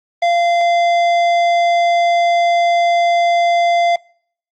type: tone with tanh clipping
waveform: sine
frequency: 690 Hz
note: F5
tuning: 21 cents flat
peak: -13 dBFS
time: 0.22-3.96 s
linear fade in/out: 5 ms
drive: 13 dB
effects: noise-tail reverb RT60 0.6 s tail -26 dB re dry + Opus 24 kbps